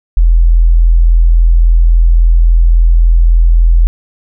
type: tone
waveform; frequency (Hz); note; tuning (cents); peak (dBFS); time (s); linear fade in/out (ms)
sine; 41.81; E1; +25; -3; 0.17-3.87; 0
effects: none